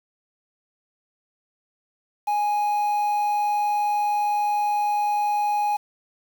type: tone with quantisation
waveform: triangle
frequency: 830.6 Hz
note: G#5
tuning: in tune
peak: -18 dBFS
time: 2.27-5.77 s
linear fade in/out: 10 ms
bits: 7
effects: none